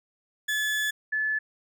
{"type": "tone pair in turn", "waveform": ["35% pulse", "sine"], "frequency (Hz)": [1720, 1729.6], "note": ["A6", "A6"], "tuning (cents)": [-40, -30], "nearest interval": "unison", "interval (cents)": 10, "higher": "second", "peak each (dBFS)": [-23, -24], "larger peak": "first", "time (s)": [[0.48, 0.91], [1.12, 1.39]], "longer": "first", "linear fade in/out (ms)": 10, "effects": []}